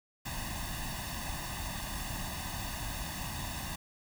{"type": "noise with comb filter", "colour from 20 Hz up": "pink", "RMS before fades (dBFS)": -38, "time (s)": [0.25, 3.76], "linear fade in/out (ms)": 10, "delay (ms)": 1.1, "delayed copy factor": 0.85, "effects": []}